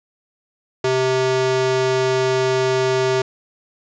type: tone with high-pass filter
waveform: square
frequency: 130 Hz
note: C3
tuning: 11 cents flat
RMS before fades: -18 dBFS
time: 0.84-3.22 s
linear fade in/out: 5 ms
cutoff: 310 Hz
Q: 1.7
effects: resampled to 16000 Hz + 7-bit